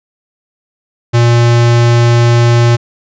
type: tone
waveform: square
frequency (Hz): 118.6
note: A#2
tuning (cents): +30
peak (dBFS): -6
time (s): 1.13-2.77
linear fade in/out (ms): 20
effects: resampled to 16000 Hz